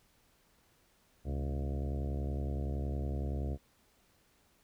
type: harmonic tone with a mistuned harmonic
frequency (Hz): 70.7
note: C#2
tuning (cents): +35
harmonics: 1 / 2 / 3 / 4 / 5 / 6 / 7 / 8 / 9 / 10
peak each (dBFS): -34 / -40 / -44 / -46 / -48 / -50 / -51 / -52 / -53 / -54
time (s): 1.24-3.58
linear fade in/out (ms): 50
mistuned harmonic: 2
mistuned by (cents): -110
effects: pink hiss -69 dBFS RMS until 4.63 s